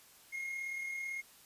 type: tone with amplitude modulation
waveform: triangle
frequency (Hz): 2146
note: C7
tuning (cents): +43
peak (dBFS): -34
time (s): 0.32-1.22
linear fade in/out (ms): 20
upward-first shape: sine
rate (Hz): 38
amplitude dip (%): 40
effects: white hiss -60 dBFS RMS until 1.45 s + resampled to 32000 Hz